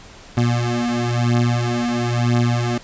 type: beating tone pair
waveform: 25% pulse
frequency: 119.3 / 120.3 Hz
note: A#2 / B2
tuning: +41 / -45 cents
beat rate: 1 Hz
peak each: -16 dBFS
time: 0.37-2.78 s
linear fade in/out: 5 ms
effects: pink hiss -42 dBFS RMS until 2.83 s + resampled to 16000 Hz